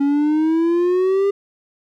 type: exponential sweep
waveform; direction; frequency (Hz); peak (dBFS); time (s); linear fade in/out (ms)
triangle; up; 278.1 to 403; -12; 0-1.31; 10
effects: none